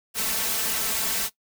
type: noise with comb filter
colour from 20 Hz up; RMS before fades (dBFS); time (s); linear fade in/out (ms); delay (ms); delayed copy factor
white; -26; 0.14-1.3; 50; 4.5; +0.95
effects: noise-tail reverb RT60 0.1 s tail -18 dB re dry